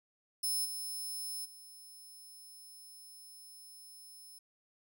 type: tone with level steps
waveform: 10% pulse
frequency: 5250 Hz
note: E8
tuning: 8 cents flat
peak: -26 / -33 / -46 dBFS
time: 0.43-4.39 s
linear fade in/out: 10 ms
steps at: 0.64 / 1.44 s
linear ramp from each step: 20 ms
effects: none

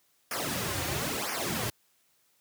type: noise with flanger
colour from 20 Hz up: pink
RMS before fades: -32 dBFS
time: 0.31-1.7 s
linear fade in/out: 2 ms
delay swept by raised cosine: 0.25 to 4.75 ms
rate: 1 Hz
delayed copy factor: -0.95
effects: white hiss -69 dBFS RMS until 2.4 s + high-pass 80 Hz 12 dB/octave

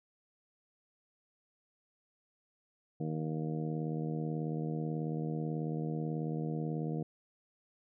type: harmonic tone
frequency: 78.3 Hz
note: D#2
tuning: 11 cents sharp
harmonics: 2 / 3 / 4 / 5 / 6 / 7 / 8 / 9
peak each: -35 / -41 / -41 / -48 / -43 / -55 / -56 / -49 dBFS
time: 3-7.03 s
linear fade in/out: 5 ms
effects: none

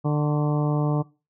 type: harmonic tone with a mistuned harmonic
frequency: 148.8 Hz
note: D3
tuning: 23 cents sharp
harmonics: 1 / 2 / 3 / 4 / 5 / 6 / 7 / 8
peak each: -21 / -27 / -31 / -33 / -35 / -37 / -38 / -39 dBFS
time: 0.04-1.03 s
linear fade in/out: 20 ms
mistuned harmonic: 8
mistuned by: -63 cents
effects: noise-tail reverb RT60 0.3 s tail -21 dB re dry

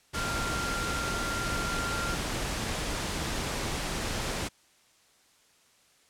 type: tone in noise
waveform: sine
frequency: 1387 Hz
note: F6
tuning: 12 cents flat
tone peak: -33 dBFS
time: 0.14-2.16 s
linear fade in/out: 20 ms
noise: pink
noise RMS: -32 dBFS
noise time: 0.13-4.49 s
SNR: -4 dB
effects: white hiss -63 dBFS RMS until 6.09 s + low-pass 9000 Hz 12 dB/octave

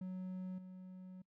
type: tone with level steps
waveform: triangle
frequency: 185.1 Hz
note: F#3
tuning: 1 cent sharp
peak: -39 / -47 dBFS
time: 0.01-1.22 s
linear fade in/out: 5 ms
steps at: 0.58 s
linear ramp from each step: 5 ms
effects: noise-tail reverb RT60 0.1 s tail -26 dB re dry

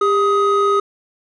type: tone pair together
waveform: triangle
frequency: 400.5 / 1257 Hz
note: G4 / D#6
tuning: +37 / +17 cents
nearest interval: octave + minor sixth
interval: 1980 cents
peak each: -13 dBFS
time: 0.01-0.8 s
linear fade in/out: 5 ms
effects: tanh soft clip ceiling -4 dBFS + resampled to 22050 Hz

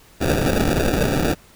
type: noise with sample-and-hold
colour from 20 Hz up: white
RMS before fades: -19 dBFS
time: 0.2-1.35 s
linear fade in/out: 20 ms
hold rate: 1050 Hz
effects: pink hiss -50 dBFS RMS until 1.55 s

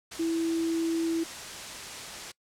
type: tone in noise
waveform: sine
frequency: 329.6 Hz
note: E4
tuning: in tune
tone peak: -25 dBFS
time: 0.19-1.24 s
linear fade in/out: 10 ms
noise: white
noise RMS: -39 dBFS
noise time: 0.11-2.32 s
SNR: +11 dB
effects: noise-tail reverb RT60 0.1 s tail -23 dB re dry + low-pass 8000 Hz 12 dB/octave

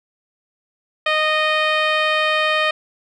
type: tone with low-pass filter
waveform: 10% pulse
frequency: 618 Hz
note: D#5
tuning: 12 cents flat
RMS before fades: -18 dBFS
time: 1.06-2.71 s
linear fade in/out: 5 ms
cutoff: 3100 Hz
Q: 0.98
effects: none

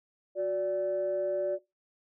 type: tone pair together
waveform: sine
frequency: 366.4 / 581.6 Hz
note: F#4 / D5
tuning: -17 / -17 cents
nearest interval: minor sixth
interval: 800 cents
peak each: -32 / -27 dBFS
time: 0.35-1.59 s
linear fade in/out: 50 ms
effects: noise-tail reverb RT60 0.2 s tail -19 dB re dry + tanh soft clip ceiling -22 dBFS

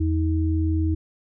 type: tone pair together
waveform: sine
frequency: 83.3 / 317.4 Hz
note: E2 / D#4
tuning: +19 / +35 cents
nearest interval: octave + major seventh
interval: 2316 cents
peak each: -20 / -25 dBFS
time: 0-0.95 s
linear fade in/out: 10 ms
effects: none

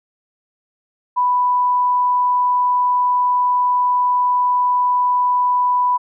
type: tone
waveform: sine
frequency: 990 Hz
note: B5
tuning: 4 cents sharp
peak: -13 dBFS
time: 1.16-5.98 s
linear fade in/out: 20 ms
effects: none

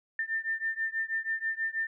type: beating tone pair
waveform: sine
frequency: 1793 / 1799.2 Hz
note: A6 / A6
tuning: +32 / +38 cents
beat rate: 6.2 Hz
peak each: -32 / -33 dBFS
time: 0.19-1.87 s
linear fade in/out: 2 ms
effects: none

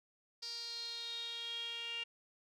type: tone with band-pass filter sweep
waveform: sawtooth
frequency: 466.2 Hz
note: A#4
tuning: in tune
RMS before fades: -43 dBFS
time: 0.42-2.04 s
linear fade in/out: 10 ms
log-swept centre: 4800 to 2800 Hz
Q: 9.5
effects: none

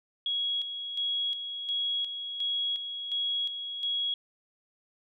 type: tone with tremolo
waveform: sine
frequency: 3322 Hz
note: G#7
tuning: in tune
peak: -27 dBFS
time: 0.26-4.14 s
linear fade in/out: 2 ms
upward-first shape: square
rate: 1.4 Hz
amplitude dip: 55%
effects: none

